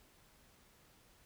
silence, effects pink hiss -66 dBFS RMS until 1.25 s

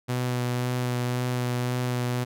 sawtooth tone with vibrato, 123.9 Hz, B2, 6 cents sharp, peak -21 dBFS, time 0.08-2.25 s, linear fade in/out 20 ms, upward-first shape sine, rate 1.9 Hz, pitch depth 14 cents each way, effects none

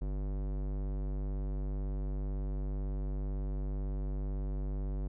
square tone with low-pass filter, 49 Hz, G1, in tune, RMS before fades -35 dBFS, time 0.01-5.08 s, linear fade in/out 10 ms, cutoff 540 Hz, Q 0.63, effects none

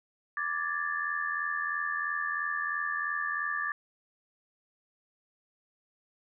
sine tone cluster, 1174 / 1689 / 1772 Hz, D6 / G#6 / A6, -1 / +29 / +12 cents, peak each -34 / -35 / -33 dBFS, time 0.37-3.72 s, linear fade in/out 2 ms, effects none

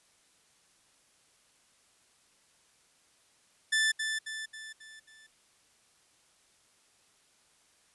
sawtooth tone with echo, 1760 Hz, A6, in tune, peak -21 dBFS, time 3.72-3.92 s, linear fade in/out 10 ms, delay 270 ms, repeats 5, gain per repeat -6 dB, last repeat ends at 5.27 s, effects white hiss -66 dBFS RMS until 7.94 s + resampled to 24000 Hz

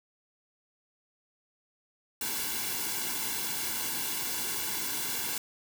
white noise with comb filter, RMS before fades -33 dBFS, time 2.21-5.38 s, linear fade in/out 2 ms, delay 1.6 ms, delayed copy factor -0.75, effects none

